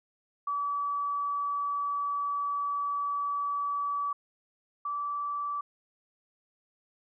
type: tone pair in turn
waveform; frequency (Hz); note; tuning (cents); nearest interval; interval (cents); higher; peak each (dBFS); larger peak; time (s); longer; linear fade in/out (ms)
sine; 1147 / 1158.3; D6 / D6; -41 / -24; unison; 17; second; -28 / -30; first; 0.47-4.13 / 4.85-5.61; first; 5
effects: none